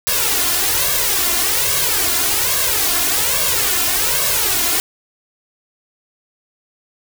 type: noise with flanger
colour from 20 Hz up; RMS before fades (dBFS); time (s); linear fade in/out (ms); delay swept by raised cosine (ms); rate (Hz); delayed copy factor
white; -17; 0.07-4.8; 0; 1.8 to 2.9; 1.2; +0.9
effects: none